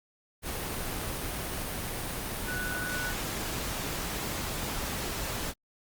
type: tone in noise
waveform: sine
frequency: 1480 Hz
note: F#6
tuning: in tune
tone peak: -33 dBFS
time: 2.45-3.14 s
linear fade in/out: 50 ms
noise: pink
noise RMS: -34 dBFS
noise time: 0.42-5.54 s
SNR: -2 dB
effects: Opus 32 kbps